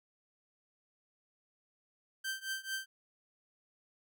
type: tone with tremolo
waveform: sawtooth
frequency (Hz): 1561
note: G6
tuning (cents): -8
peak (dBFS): -30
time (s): 2.24-2.86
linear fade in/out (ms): 10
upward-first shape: triangle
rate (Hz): 4.5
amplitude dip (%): 95
effects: none